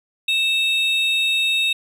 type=tone pair together; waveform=triangle; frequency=2637 / 3729 Hz; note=E7 / A#7; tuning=0 / 0 cents; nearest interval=tritone; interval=600 cents; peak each=-18 dBFS; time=0.28-1.73 s; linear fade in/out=5 ms; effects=none